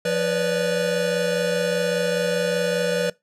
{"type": "tone cluster", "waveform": "square", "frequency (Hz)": [175.7, 491.3, 570, 595], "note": ["F3", "B4", "C#5", "D5"], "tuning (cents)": [11, -9, 48, 22], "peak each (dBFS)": [-29, -23, -28, -30], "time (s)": [0.05, 3.1], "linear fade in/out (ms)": 5, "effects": ["noise-tail reverb RT60 0.2 s tail -22 dB re dry", "low-pass 10000 Hz 12 dB/octave"]}